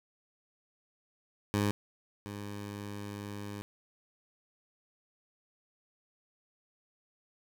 15% pulse tone pair in turn, 102.6 / 102.22 Hz, G#2 / G#2, -21 / -27 cents, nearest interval unison, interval 6 cents, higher first, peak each -21 / -33 dBFS, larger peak first, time 1.54-1.71 / 2.26-3.62 s, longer second, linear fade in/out 0 ms, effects none

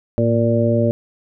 harmonic tone with a mistuned harmonic, 116.54 Hz, A#2, in tune, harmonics 1 / 2 / 3 / 4 / 5, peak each -18 / -19 / -23 / -23 / -19 dBFS, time 0.18-0.91 s, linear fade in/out 0 ms, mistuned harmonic 1, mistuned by -69 cents, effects none

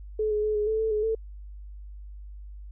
sine tone with pitch steps, 430.6 / 421.7 / 427.7 / 419.3 / 438 / 442.1 / 424.5 / 444.8 Hz, A4 / G#4 / A4 / G#4 / A4 / A4 / G#4 / A4, -37 / +26 / -49 / +17 / -8 / +8 / +38 / +19 cents, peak -23 dBFS, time 0.19-1.15 s, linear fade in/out 5 ms, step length 120 ms, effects added 50 Hz sine -39 dBFS peak until 2.71 s

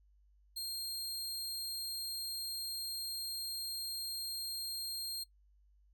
sawtooth tone, 4210 Hz, C8, 10 cents sharp, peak -35 dBFS, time 0.56-5.24 s, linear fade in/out 10 ms, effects noise-tail reverb RT60 0.1 s tail -19 dB re dry + added 50 Hz sine -64 dBFS peak until 5.93 s

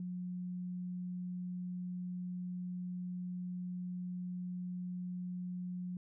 sine tone, 180 Hz, F#3, 47 cents flat, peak -38 dBFS, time 0-5.97 s, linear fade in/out 2 ms, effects none

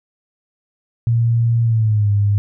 sine tone with pitch glide, 116.54 to 102.04 Hz, A#2 to G#2, 0 to -30 cents, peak -12 dBFS, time 1.07-2.38 s, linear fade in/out 0 ms, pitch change -230 cents, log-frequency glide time 1.63-2.1 s, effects none

